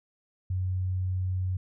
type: tone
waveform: sine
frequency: 92.5 Hz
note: F#2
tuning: in tune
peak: -26 dBFS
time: 0.5-1.57 s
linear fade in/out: 5 ms
effects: none